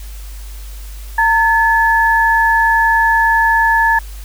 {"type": "tone pair together", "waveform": "sine", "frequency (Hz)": [912, 1721.6], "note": ["A#5", "A6"], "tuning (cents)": [-38, -38], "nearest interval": "major seventh", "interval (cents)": 1100, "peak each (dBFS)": -12, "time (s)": [1.18, 3.99], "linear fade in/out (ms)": 5, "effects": ["added 50 Hz sine -27 dBFS peak until 4.24 s", "white hiss -40 dBFS RMS until 4.24 s"]}